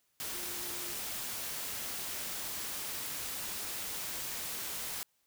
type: tone in noise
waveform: sine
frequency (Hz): 351.8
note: F4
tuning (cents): +13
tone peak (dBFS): -50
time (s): 0.34-0.93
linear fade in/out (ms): 0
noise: white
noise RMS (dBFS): -39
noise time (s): 0.2-5.03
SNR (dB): -14
effects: white hiss -75 dBFS RMS until 5.26 s